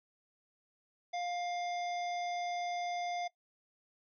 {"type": "harmonic tone with a mistuned harmonic", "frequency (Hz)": 704, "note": "F5", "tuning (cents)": 14, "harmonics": [1, 3, 5, 7, 9], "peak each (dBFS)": [-35, -45, -49, -52, -54], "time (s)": [1.13, 3.28], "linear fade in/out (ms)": 10, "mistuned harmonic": 9, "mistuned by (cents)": -67, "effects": ["noise-tail reverb RT60 0.1 s tail -19 dB re dry"]}